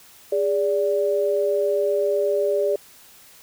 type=tone pair together; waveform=sine; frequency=408.9 / 581 Hz; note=G#4 / D5; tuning=-27 / -19 cents; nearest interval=tritone; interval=608 cents; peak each=-21 dBFS; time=0.32-2.76 s; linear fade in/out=5 ms; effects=white hiss -49 dBFS RMS until 3.42 s